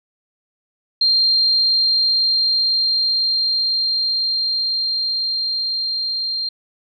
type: tone with level ramp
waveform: sine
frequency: 4186 Hz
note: C8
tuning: in tune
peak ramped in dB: -12 to -20 dBFS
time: 1.01-6.49 s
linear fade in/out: 5 ms
effects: none